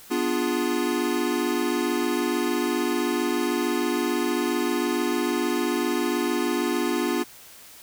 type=chord; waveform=square; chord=B diminished seventh; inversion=none; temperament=equal; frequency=246.9 / 293.7 / 349.2 / 415.3 Hz; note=B3 / D4 / F4 / Ab4; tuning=0 / 0 / 0 / 0 cents; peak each=-29 / -29 / -27 / -32 dBFS; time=0.1-7.24 s; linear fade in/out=20 ms; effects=white hiss -47 dBFS RMS until 7.82 s